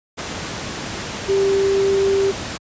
sine tone in noise, 392 Hz, G4, in tune, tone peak -14 dBFS, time 1.28-2.32 s, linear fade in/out 20 ms, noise pink, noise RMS -27 dBFS, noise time 0.17-2.58 s, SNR +10 dB, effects high-pass 80 Hz 12 dB/octave + resampled to 16000 Hz

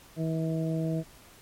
harmonic tone, 161.2 Hz, E3, 38 cents flat, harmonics 1 / 2 / 3 / 4, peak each -28 / -33 / -38 / -37 dBFS, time 0.16-1.04 s, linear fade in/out 50 ms, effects pink hiss -54 dBFS RMS until 1.41 s + MP3 64 kbps

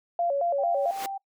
sine tone with vibrato, 622.3 Hz, D#5, in tune, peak -22 dBFS, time 0.19-0.91 s, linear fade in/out 2 ms, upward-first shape square, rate 4.5 Hz, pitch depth 180 cents each way
sine tone, 784 Hz, G5, in tune, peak -30 dBFS, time 0.58-1.18 s, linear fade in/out 10 ms
pink noise with exponential growth, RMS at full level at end -31 dBFS, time 0.71-1.06 s, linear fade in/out 2 ms, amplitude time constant 74 ms
effects noise-tail reverb RT60 0.1 s tail -24 dB re dry + high-pass 400 Hz 12 dB/octave

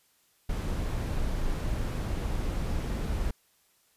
brown noise, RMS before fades -30 dBFS, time 0.49-3.31 s, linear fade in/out 5 ms, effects white hiss -67 dBFS RMS until 3.96 s + resampled to 32000 Hz

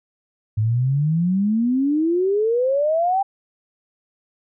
sine exponential sweep, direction up, 104.4 to 800 Hz, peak -16 dBFS, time 0.57-3.23 s, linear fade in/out 10 ms, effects none

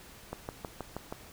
click train, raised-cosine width 1 ms, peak -22 dBFS, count 6, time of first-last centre 0.33-1.125 s, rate 6.29 Hz, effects pink hiss -52 dBFS RMS until 1.32 s

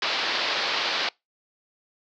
white low-pass noise, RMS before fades -26 dBFS, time 0.02-1.09 s, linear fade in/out 2 ms, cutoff 4800 Hz, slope 48 dB/octave, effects noise-tail reverb RT60 0.2 s tail -25 dB re dry + high-pass 400 Hz 12 dB/octave

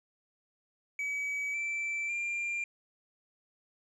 triangle tone with pitch steps, 2279 / 2332 / 2387 Hz, C#7 / D7 / D7, +47 / -13 / +28 cents, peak -30 dBFS, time 0.99-2.64 s, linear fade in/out 2 ms, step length 550 ms, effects resampled to 24000 Hz + 12-bit

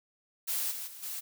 blue noise with level steps, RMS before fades -32 / -39 / -47 / -38 dBFS, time 0.47-1.21 s, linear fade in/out 20 ms, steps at 0.7 / 0.86 / 1.02 s, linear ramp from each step 20 ms, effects none

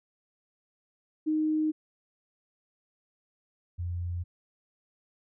sine tone pair in turn, 310 / 87.44 Hz, D#4 / F2, -6 / +3 cents, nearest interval octave + minor seventh, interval 2191 cents, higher first, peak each -24 / -30 dBFS, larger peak first, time 1.26-1.72 / 3.78-4.24 s, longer neither, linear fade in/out 20 ms, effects none

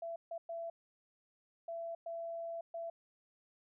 sine tone bursts at uneven times, 670 Hz, E5, 28 cents sharp, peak -39 dBFS, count 6, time 0.02-0.16 / 0.31-0.38 / 0.49-0.7 / 1.68-1.95 / 2.06-2.61 / 2.74-2.9 s, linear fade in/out 5 ms, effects none

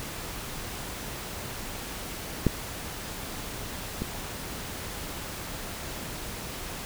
clicks, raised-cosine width 3 ms, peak -7 / -16 dBFS, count 2, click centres 2.467 / 4.02 s, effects pink hiss -37 dBFS RMS until 6.85 s

